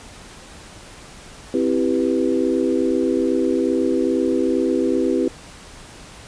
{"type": "chord", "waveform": "sine", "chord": "C major seventh", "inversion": "none", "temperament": "equal", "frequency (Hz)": [261.6, 329.6, 392, 493.9], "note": ["C4", "E4", "G4", "B4"], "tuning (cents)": [0, 0, 0, 0], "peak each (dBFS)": [-21, -21, -22, -24], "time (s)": [1.54, 5.28], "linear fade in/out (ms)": 2, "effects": ["pink hiss -41 dBFS RMS until 6.27 s", "resampled to 22050 Hz"]}